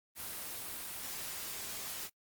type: noise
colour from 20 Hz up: white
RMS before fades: -42 dBFS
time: 0.15-2.1 s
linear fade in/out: 50 ms
effects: noise-tail reverb RT60 0.1 s tail -22 dB re dry + Opus 24 kbps